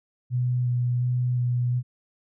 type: tone with vibrato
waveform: sine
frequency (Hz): 123.47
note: B2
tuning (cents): 0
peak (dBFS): -21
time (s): 0.3-1.83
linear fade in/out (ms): 50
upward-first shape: square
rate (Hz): 1.4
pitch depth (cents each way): 11
effects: none